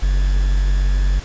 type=tone with quantisation; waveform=triangle; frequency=47.15 Hz; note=F#1; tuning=33 cents sharp; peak=-11 dBFS; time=0.02-1.2 s; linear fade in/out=10 ms; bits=6; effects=pink hiss -37 dBFS RMS until 1.24 s + resampled to 16000 Hz